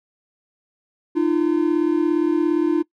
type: tone pair together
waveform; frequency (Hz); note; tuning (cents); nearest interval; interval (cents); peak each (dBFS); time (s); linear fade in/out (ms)
triangle; 305 / 342.3; D#4 / F4; -34 / -35; major second; 199; -17; 1.15-2.83; 20
effects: noise-tail reverb RT60 0.1 s tail -22 dB re dry